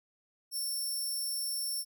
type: tone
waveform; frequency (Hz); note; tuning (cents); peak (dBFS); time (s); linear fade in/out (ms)
10% pulse; 5420; E8; +47; -27; 0.51-1.85; 50
effects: none